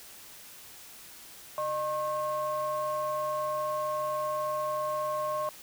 triangle ring-modulated tone, 235.3 Hz, A#3, 16 cents sharp, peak -23 dBFS, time 1.58-5.49 s, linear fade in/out 0 ms, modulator 845 Hz, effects tanh soft clip ceiling -20 dBFS + white hiss -49 dBFS RMS until 5.62 s

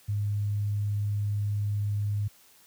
sine tone, 103 Hz, G#2, 14 cents flat, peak -25 dBFS, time 0.08-2.28 s, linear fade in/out 10 ms, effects white hiss -58 dBFS RMS until 2.66 s + high-pass 60 Hz 12 dB/octave

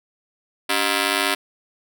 5% pulse ring-modulated tone, 334.9 Hz, E4, 27 cents sharp, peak -4 dBFS, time 0.69-1.35 s, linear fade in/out 10 ms, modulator 50.6 Hz, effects none

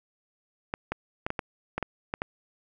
clicks, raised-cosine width 0.5 ms, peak -14 dBFS, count 9, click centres 0.739 / 0.92 / 1.265 / 1.304 / 1.392 / 1.78 / 1.827 / 2.139 / 2.219 s, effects none

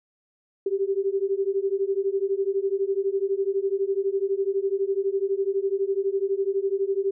sine beating tone pair, 385.9 / 397.9 Hz, G4 / G4, -27 / +26 cents, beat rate 12 Hz, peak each -25 dBFS, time 0.66-7.11 s, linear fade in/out 5 ms, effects none

